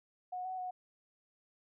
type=tone with pitch steps; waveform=sine; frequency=730 / 747 / 733 Hz; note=F#5 / F#5 / F#5; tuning=-24 / +16 / -16 cents; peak=-37 dBFS; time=0.32-0.71 s; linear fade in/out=10 ms; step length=130 ms; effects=none